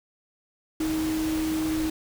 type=tone in noise; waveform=sine; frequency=315.2 Hz; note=D#4; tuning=23 cents sharp; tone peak=-24 dBFS; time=0.8-1.9 s; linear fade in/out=5 ms; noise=pink; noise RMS=-35 dBFS; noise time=0.8-1.9 s; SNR=+8 dB; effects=none